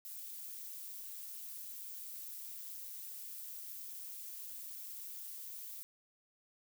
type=noise with amplitude modulation; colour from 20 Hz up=violet; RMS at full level=-44 dBFS; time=0.05-5.83 s; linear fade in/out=0 ms; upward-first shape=sine; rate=199 Hz; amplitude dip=65%; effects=none